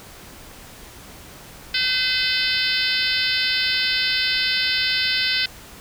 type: harmonic tone with a mistuned harmonic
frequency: 510 Hz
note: C5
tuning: 44 cents flat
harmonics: 3 / 4 / 5 / 6 / 7 / 8 / 9 / 10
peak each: -27 / -27 / -27 / -27 / -27 / -27 / -27 / -27 dBFS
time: 1.74-5.46 s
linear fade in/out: 5 ms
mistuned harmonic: 5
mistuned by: +15 cents
effects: pink hiss -42 dBFS RMS until 5.8 s